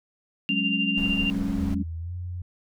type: tone with tremolo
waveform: sine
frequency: 2786 Hz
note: F7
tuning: 5 cents flat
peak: -22 dBFS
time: 0.49-1.3 s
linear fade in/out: 0 ms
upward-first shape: sine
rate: 13 Hz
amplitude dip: 55%
type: chord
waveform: sine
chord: F# suspended second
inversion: none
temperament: equal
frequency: 185 / 207.7 / 277.2 Hz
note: F#3 / G#3 / C#4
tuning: 0 / 0 / 0 cents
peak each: -30 / -28 / -29 dBFS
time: 0.49-1.83 s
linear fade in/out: 10 ms
type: noise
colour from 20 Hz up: brown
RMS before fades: -33 dBFS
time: 0.97-1.75 s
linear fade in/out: 10 ms
type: tone with pitch glide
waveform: sine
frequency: 82.1 to 89.02 Hz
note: E2 to F2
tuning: -6 to +34 cents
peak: -30 dBFS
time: 1.56-2.42 s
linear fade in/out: 5 ms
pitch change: +140 cents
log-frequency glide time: 1.98-2.13 s
effects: none